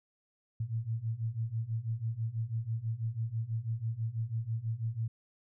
sine beating tone pair, 110 / 116.1 Hz, A2 / A#2, 0 / -7 cents, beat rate 6.1 Hz, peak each -36 / -34 dBFS, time 0.6-5.08 s, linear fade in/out 5 ms, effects none

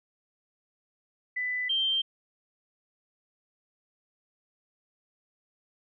sine tone pair in turn, 1995 / 3148 Hz, B6 / G7, +17 / +7 cents, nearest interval minor sixth, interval 790 cents, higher second, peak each -28 / -24 dBFS, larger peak second, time 1.36-1.69 / 1.69-2.02 s, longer neither, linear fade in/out 10 ms, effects none

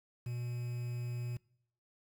triangle tone with quantisation, 121.1 Hz, B2, 34 cents flat, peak -34 dBFS, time 0.26-1.37 s, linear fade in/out 5 ms, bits 9, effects noise-tail reverb RT60 0.7 s tail -24 dB re dry

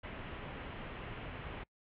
pink low-pass noise, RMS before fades -45 dBFS, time 0.03-1.64 s, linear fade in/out 10 ms, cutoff 3100 Hz, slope 48 dB/octave, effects noise-tail reverb RT60 0.1 s tail -25 dB re dry

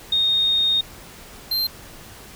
sine / square tone pair in turn, 3701 / 4156 Hz, A#7 / C8, -13 / -12 cents, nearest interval major second, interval 201 cents, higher second, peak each -16 / -20 dBFS, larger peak first, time 0.12-0.81 / 1.51-1.67 s, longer first, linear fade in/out 5 ms, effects pink hiss -42 dBFS RMS until 2.35 s

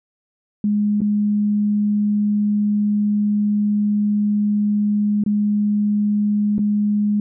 sine tone with dropouts, 207.7 Hz, G#3, in tune, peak -15 dBFS, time 0.64-7.2 s, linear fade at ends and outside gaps 2 ms, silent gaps 1.006-1.016 / 5.238-5.262 / 6.582-6.591 s, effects none

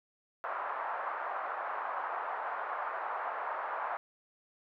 pink band-pass noise, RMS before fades -37 dBFS, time 0.44-3.97 s, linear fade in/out 0 ms, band 720 to 1400 Hz, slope 24 dB/octave, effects none

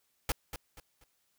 pink noise with echo, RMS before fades -30 dBFS, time 0.29-0.32 s, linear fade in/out 2 ms, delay 240 ms, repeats 3, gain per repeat -10 dB, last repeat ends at 1.04 s, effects white hiss -75 dBFS RMS until 1.38 s

